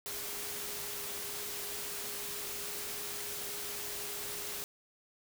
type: tone in noise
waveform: sine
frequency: 410 Hz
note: G#4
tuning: 22 cents flat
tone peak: -50 dBFS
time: 0.06-4.64 s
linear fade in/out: 0 ms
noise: white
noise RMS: -40 dBFS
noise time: 0.06-4.64 s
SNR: -13 dB
effects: none